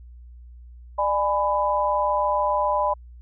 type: chord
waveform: sine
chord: G# diminished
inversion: second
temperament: just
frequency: 598 / 830.6 / 996.7 Hz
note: D5 / G#5 / B5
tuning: +31 / 0 / +16 cents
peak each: -24 / -26 / -22 dBFS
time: 0.98-2.94 s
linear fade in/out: 10 ms
effects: added 60 Hz sine -41 dBFS peak until 3.21 s